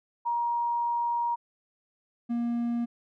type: tone pair in turn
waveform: sine / triangle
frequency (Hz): 946 / 236.5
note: A#5 / A#3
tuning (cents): +25 / +25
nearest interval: 2 octaves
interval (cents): 2400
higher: first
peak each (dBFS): -25 / -24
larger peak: second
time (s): 0.25-1.36 / 2.29-2.86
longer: first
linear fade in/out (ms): 20
effects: none